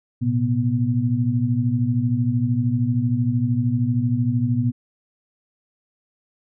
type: tone cluster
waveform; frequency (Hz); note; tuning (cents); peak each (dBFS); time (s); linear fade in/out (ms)
sine; 113.3 / 126.3 / 244.1; A#2 / B2 / B3; -49 / +39 / -20; -22; 0.21-4.72; 20
effects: none

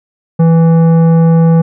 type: tone with tanh clipping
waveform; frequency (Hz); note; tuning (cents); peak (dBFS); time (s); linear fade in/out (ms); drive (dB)
sine; 164.81; E3; 0; -6; 0.39-1.62; 10; 12
effects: none

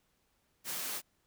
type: high-pass noise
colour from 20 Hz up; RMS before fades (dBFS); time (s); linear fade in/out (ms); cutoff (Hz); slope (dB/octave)
white; -38; 0.64-1.02; 50; 130; 48
effects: pink hiss -75 dBFS RMS until 1.26 s

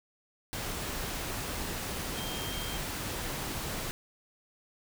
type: tone in noise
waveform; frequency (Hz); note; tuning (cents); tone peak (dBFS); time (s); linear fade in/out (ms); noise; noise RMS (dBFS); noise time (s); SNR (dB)
sine; 3181; G7; +25; -41; 2.17-2.77; 0; pink; -36; 0.53-3.91; -8
effects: none

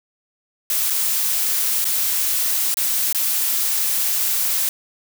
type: noise with dropouts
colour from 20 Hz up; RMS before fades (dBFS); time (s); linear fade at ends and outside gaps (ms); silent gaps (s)
blue; -20; 0.7-4.69; 1; 0.9-0.904 / 1.844-1.852 / 2.742-2.77 / 3.127-3.147
effects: none

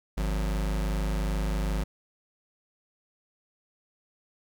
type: tone pair together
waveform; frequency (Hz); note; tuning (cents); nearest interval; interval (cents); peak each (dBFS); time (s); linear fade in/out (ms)
square; 51.39 / 180; G#1 / F#3; -18 / -47; octave + minor seventh; 2171; -27 / -37; 0.17-1.84; 10
effects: none

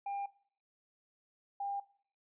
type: tone pair in turn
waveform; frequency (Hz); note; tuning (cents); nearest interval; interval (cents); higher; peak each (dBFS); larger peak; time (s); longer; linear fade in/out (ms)
triangle / sine; 800 / 800; G5 / G5; +35 / +35; unison; 0; neither; -34 / -35; first; 0.06-0.26 / 1.6-1.8; neither; 5
effects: noise-tail reverb RT60 0.5 s tail -19 dB re dry + resampled to 8000 Hz

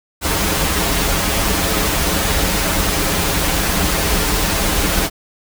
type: noise with comb filter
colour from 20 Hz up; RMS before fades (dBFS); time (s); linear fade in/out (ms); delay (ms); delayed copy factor
pink; -17; 0.21-5.1; 50; 8.2; -0.7
effects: none

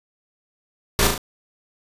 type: noise with echo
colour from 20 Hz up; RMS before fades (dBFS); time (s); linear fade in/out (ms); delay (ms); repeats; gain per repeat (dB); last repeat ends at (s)
pink; -18; 0.99-1.07; 0; 36; 3; -4; 1.178
effects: resampled to 32000 Hz

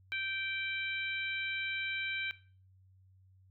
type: harmonic tone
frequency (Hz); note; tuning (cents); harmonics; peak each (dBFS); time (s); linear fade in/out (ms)
780; G5; -9; 2 / 3 / 4 / 5; -39 / -36 / -44 / -45; 0.12-2.31; 0
effects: noise-tail reverb RT60 0.4 s tail -18 dB re dry + added 94 Hz sine -60 dBFS peak until 3.5 s

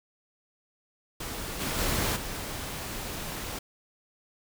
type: noise with level steps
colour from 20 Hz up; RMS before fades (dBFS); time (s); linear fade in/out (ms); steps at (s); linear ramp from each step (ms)
pink; -36 / -31 / -28 / -36; 1.2-3.59; 5; 1.59 / 1.77 / 2.15; 20
effects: none

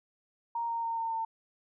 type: tone with pitch steps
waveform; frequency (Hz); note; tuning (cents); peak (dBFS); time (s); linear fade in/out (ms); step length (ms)
sine; 932.3 / 924.8 / 917.3 / 910 / 902.6; A#5 / A#5 / A#5 / A#5 / A5; 0 / -14 / -28 / -42 / +44; -30; 0.55-1.25; 5; 140
effects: none

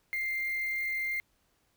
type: tone with quantisation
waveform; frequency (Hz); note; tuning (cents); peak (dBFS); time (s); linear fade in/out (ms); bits
sine; 2099; C7; +5; -30; 0.13-1.2; 0; 7
effects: pink hiss -72 dBFS RMS until 1.76 s

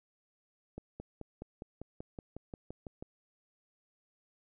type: accelerating click train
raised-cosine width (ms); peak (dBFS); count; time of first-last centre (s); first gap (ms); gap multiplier
2; -29; 13; 0.78-3.025; 220; 0.97
effects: none

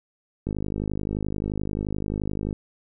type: click train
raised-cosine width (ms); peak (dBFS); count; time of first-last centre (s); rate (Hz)
3; -15; 107; 0.47-2.528; 51.5
effects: none

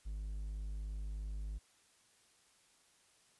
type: tone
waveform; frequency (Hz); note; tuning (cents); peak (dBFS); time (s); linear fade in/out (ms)
triangle; 51.5; G#1; -14; -37; 0.05-1.59; 20
effects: white hiss -69 dBFS RMS until 3.39 s + resampled to 24000 Hz

